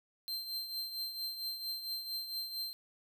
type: tone with tremolo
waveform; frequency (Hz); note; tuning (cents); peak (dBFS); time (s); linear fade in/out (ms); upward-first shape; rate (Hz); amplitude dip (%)
45% pulse; 4138; C8; -20; -34; 0.28-2.73; 0; triangle; 4.4; 65
effects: none